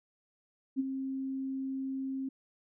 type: tone with ADSR envelope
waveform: sine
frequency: 266.9 Hz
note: C4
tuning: 35 cents sharp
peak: -25 dBFS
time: 0.76-2.29 s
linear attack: 36 ms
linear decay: 23 ms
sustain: -8 dB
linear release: 7 ms
effects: none